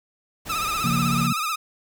pink noise, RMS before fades -36 dBFS, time 0.45-1.28 s, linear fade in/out 20 ms
sawtooth tone with vibrato, 1266 Hz, D#6, 30 cents sharp, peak -20 dBFS, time 0.49-1.56 s, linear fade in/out 10 ms, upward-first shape sine, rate 16 Hz, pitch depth 85 cents each way
sine chord, Bb minor, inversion first, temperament equal with one note detuned, 138.03 / 174.61 / 233.1 Hz, Db3 / F3 / Bb3, -7 / 0 / 0 cents, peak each -25 dBFS, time 0.84-1.33 s, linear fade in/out 5 ms
effects none

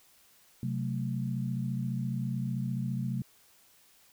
sine chord, F# diminished, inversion second, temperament equal, 130.81 / 185 / 220 Hz, C3 / F#3 / A3, 0 / 0 / 0 cents, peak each -32 / -36 / -36 dBFS, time 0.63-3.22 s, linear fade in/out 2 ms, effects white hiss -62 dBFS RMS until 4.12 s

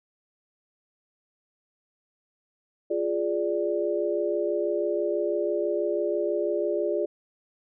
sine chord, D diminished, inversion first, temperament equal, 349.2 / 415.3 / 587.3 Hz, F4 / Ab4 / D5, 0 / 0 / 0 cents, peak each -28 dBFS, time 2.9-7.06 s, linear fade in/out 10 ms, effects none

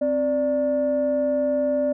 sine tone pair together, 261.6 / 587.3 Hz, C4 / D5, 0 / 0 cents, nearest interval octave + major second, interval 1400 cents, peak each -24 / -19 dBFS, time 0.01-1.93 s, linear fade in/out 10 ms, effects tanh soft clip ceiling -14 dBFS

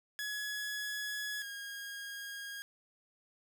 sawtooth tone pair in turn, 1687 / 1631.4 Hz, G#6 / G#6, +27 / -31 cents, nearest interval minor second, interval 58 cents, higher first, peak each -33 / -38 dBFS, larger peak first, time 0.19-1.42 / 1.42-2.62 s, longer first, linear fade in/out 0 ms, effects none

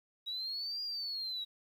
sine linear two-way sweep, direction up then down, 3833 to 4845 to 3833 Hz, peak -35 dBFS, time 0.26-1.45 s, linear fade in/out 20 ms, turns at 0.83 s, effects tanh soft clip ceiling -32 dBFS + 11-bit

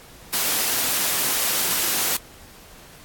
white high-pass noise, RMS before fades -22 dBFS, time 0.33-2.17 s, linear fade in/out 5 ms, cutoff 160 Hz, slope 12 dB/octave, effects pink hiss -46 dBFS RMS until 3.04 s + AAC 64 kbps

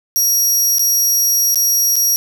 25% pulse tone with dropouts, 5680 Hz, F8, 28 cents sharp, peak -7 dBFS, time 0.16-2.16 s, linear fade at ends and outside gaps 0 ms, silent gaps 0.784-0.794 / 1.545-1.557 / 1.957-1.964 s, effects none

